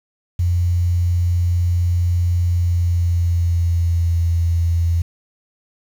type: tone with pitch glide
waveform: sine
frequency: 87.6 to 84.52 Hz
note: F2 to E2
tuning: +6 to +44 cents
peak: -14 dBFS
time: 0.39-5.02 s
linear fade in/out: 5 ms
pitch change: -62 cents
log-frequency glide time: 2.47-4.19 s
effects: 7-bit